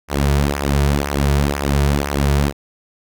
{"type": "tone with flanger", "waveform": "sawtooth", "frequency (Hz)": 71, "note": "C#2", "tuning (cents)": 42, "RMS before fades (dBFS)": -17, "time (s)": [0.08, 2.53], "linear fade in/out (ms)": 50, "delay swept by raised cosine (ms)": [0.24, 3.84], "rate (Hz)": 2, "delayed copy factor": -0.7, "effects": []}